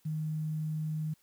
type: tone with quantisation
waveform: sine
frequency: 155.4 Hz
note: D#3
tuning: 2 cents flat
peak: -31 dBFS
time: 0.05-1.14 s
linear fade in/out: 10 ms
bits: 10
effects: white hiss -69 dBFS RMS until 1.22 s